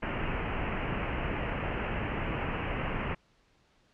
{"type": "low-pass noise", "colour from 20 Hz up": "pink", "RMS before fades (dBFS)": -33, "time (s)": [0.02, 3.15], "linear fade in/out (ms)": 10, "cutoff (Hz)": 2900, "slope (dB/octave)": 96, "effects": ["pink hiss -67 dBFS RMS until 3.93 s", "low-pass 5000 Hz 12 dB/octave"]}